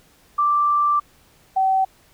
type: tone pair in turn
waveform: sine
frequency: 1174.7 / 764.6 Hz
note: D6 / G5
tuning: 0 / -43 cents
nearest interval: perfect fifth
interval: 743 cents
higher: first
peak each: -15 dBFS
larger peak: neither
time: 0.38-1 / 1.56-1.85 s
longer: first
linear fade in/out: 10 ms
effects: pink hiss -55 dBFS RMS until 2.13 s